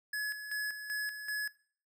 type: tone with tremolo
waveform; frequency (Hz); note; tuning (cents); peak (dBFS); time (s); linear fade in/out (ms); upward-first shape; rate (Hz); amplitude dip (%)
square; 1697; G#6; +37; -34; 0.13-1.48; 5; square; 2.6; 60
effects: noise-tail reverb RT60 0.5 s tail -21 dB re dry